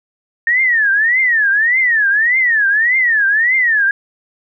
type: tone with vibrato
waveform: sine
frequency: 1822 Hz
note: A#6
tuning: 40 cents flat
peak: -10 dBFS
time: 0.47-3.91 s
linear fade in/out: 2 ms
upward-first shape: triangle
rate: 1.7 Hz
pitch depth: 270 cents each way
effects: none